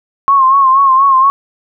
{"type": "tone with vibrato", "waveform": "sine", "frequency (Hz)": 1078, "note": "C#6", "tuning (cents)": -49, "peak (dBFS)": -5, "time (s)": [0.28, 1.3], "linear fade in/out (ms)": 0, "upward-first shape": "sine", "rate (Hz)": 4.2, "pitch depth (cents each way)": 61, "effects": []}